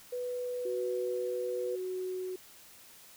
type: tone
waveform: sine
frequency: 493.9 Hz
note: B4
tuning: in tune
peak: -33 dBFS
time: 0.12-1.76 s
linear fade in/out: 10 ms
type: tone with tremolo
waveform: sine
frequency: 370 Hz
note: F#4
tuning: in tune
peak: -33 dBFS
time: 0.65-2.36 s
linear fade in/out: 5 ms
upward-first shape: sine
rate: 0.93 Hz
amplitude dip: 30%
effects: white hiss -55 dBFS RMS until 3.16 s